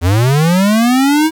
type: linear sweep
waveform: square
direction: up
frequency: 80.7 to 323.2 Hz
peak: -9 dBFS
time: 0.01-1.31 s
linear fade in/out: 50 ms
effects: 7-bit